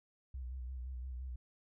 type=tone with vibrato; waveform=sine; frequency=63.3 Hz; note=B1; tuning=43 cents sharp; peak=-40 dBFS; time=0.34-1.36 s; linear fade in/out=5 ms; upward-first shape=square; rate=5.8 Hz; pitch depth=51 cents each way; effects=none